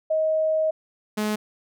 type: tone pair in turn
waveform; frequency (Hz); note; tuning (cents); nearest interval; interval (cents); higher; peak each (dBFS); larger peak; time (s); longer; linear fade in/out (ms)
sine / sawtooth; 630 / 212.3; D#5 / G#3; +21 / +38; octave + perfect fifth; 1883; first; -19; neither; 0.1-0.71 / 1.17-1.36; first; 10
effects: none